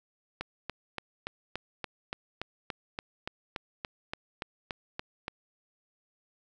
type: click train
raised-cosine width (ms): 0.3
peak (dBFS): -18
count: 18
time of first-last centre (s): 0.41-5.281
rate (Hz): 3.49
effects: none